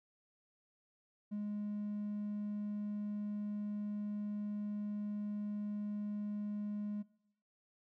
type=tone; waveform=triangle; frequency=207.7 Hz; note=G#3; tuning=in tune; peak=-34 dBFS; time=1.31-7.03 s; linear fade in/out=20 ms; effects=noise-tail reverb RT60 0.8 s tail -23 dB re dry + tanh soft clip ceiling -32 dBFS